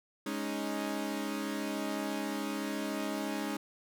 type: chord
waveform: sawtooth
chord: Ab suspended fourth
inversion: none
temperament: equal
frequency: 207.7 / 277.2 / 311.1 Hz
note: Ab3 / Db4 / Eb4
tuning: 0 / 0 / 0 cents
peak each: -34 dBFS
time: 0.26-3.57 s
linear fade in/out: 5 ms
effects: none